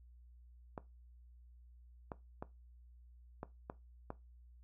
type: clicks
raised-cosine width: 1 ms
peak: -28 dBFS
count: 6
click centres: 0.778 / 2.118 / 2.425 / 3.431 / 3.699 / 4.104 s
effects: noise-tail reverb RT60 0.2 s tail -17 dB re dry + added 60 Hz sine -57 dBFS peak until 4.63 s